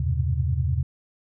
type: tone cluster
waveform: sine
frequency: 79.5 / 94.6 / 104 / 124.2 / 134.2 Hz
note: D#2 / F#2 / G#2 / B2 / C3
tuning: +38 / +39 / +3 / +10 / +44 cents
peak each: -24 / -30 / -32 / -27 / -28 dBFS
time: 0-0.83 s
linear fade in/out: 5 ms
effects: none